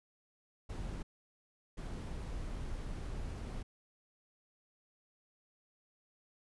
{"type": "noise bursts at uneven times", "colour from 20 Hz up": "brown", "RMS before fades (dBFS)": -41, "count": 2, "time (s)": [[0.69, 1.03], [1.77, 3.63]], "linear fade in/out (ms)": 10, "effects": ["resampled to 24000 Hz"]}